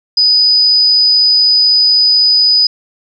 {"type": "tone", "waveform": "sine", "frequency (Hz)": 4978, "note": "D#8", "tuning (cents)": 0, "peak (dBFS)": -6, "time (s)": [0.17, 2.67], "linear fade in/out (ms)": 5, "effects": []}